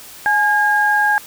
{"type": "tone pair together", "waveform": "sine", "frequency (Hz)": [839, 1625.5], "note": ["G#5", "G#6"], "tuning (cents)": [17, -38], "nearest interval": "major seventh", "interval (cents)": 1145, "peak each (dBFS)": [-16, -14], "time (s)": [0.26, 1.18], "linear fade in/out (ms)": 0, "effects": ["white hiss -38 dBFS RMS until 1.26 s"]}